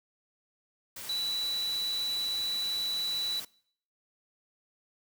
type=tone in noise; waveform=sine; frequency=3951 Hz; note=B7; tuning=in tune; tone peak=-29 dBFS; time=1.09-3.4 s; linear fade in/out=5 ms; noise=white; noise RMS=-42 dBFS; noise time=0.96-3.45 s; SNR=+10 dB; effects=noise-tail reverb RT60 0.6 s tail -23 dB re dry